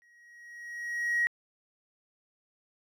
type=tone with exponential growth; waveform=triangle; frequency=1898 Hz; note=A#6; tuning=31 cents sharp; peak=-19 dBFS; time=0.02-1.27 s; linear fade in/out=0 ms; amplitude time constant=270 ms; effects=tanh soft clip ceiling -21 dBFS